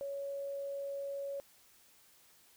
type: tone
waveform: sine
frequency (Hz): 558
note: C#5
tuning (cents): +11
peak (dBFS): -37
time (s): 0.01-1.4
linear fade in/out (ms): 0
effects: white hiss -64 dBFS RMS until 2.56 s

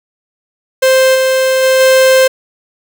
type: tone with level steps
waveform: 45% pulse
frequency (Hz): 523.3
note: C5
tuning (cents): 0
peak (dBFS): -6 / -9 / -7 / -5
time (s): 0.82-2.28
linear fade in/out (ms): 10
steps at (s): 1.14 / 1.62 / 1.79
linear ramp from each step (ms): 20
effects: none

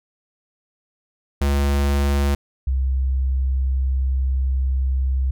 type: tone pair in turn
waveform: square / sine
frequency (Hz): 70.4 / 65.65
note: C#2 / C2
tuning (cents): +27 / +6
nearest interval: minor second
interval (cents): 121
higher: first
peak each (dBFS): -17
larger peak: neither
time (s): 1.41-2.35 / 2.67-5.31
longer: second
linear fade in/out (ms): 5
effects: none

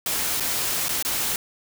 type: noise with dropouts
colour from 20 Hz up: white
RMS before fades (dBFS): -25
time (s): 0.06-1.36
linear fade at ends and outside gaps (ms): 2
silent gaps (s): 0.4-0.405 / 0.884-0.891 / 1.026-1.049
effects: none

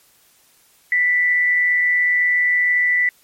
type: tone with amplitude modulation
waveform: sine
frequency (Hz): 1975.5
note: B6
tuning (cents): 0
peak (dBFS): -12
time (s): 0.92-3.09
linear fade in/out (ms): 2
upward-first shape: sine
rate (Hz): 167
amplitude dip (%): 35
effects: white hiss -55 dBFS RMS until 3.23 s + MP3 64 kbps

